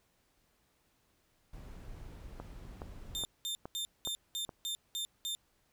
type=noise; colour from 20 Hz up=brown; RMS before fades=-48 dBFS; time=1.53-3.24 s; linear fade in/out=5 ms
type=click train; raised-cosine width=1 ms; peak=-28 dBFS; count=6; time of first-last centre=2.4-4.492 s; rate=2.39 Hz
type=tone bursts; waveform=sawtooth; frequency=3599 Hz; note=A7; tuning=38 cents sharp; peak=-32 dBFS; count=8; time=3.15-5.35 s; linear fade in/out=0 ms; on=100 ms; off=200 ms
effects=pink hiss -73 dBFS RMS until 5.72 s